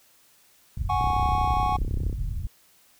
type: low-pass noise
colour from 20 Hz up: white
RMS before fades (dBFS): -28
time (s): 0.77-2.47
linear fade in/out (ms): 5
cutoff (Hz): 100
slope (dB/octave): 24
type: chord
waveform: triangle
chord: F# suspended second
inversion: none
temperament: equal with one note detuned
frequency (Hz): 740 / 830.6 / 1105.5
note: F#5 / G#5 / C#6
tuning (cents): 0 / 0 / -5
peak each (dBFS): -25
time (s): 0.89-1.77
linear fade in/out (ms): 10
type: click train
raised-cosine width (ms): 3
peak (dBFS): -23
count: 37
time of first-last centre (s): 1.01-2.128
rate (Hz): 32.2
effects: white hiss -59 dBFS RMS until 2.99 s